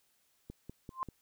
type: click train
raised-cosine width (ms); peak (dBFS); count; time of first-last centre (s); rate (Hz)
3; -31; 4; 0.5-1.087; 5.11
type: tone with exponential growth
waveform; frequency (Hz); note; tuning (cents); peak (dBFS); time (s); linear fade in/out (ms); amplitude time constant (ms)
sine; 1046.5; C6; 0; -28; 0.9-1.03; 0; 27
effects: white hiss -73 dBFS RMS until 1.21 s